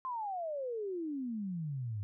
sine exponential sweep, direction down, 1061 to 98.1 Hz, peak -35 dBFS, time 0.05-2.03 s, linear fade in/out 0 ms, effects none

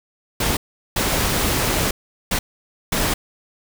pink noise bursts at uneven times, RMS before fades -20 dBFS, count 4, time 0.4-0.57 / 0.96-1.91 / 2.31-2.39 / 2.92-3.14 s, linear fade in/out 5 ms, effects none

